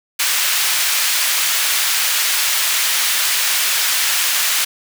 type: high-pass noise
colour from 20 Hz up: pink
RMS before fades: -17 dBFS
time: 0.19-4.65 s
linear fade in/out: 10 ms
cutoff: 1900 Hz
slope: 12 dB/octave
effects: none